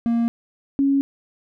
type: tone pair in turn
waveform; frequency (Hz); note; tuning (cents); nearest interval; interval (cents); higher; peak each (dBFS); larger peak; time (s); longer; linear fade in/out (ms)
triangle / sine; 233.1 / 276.4; A#3 / C#4; 0 / -5; minor third; 295; second; -15; neither; 0.06-0.28 / 0.79-1.01; neither; 0
effects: none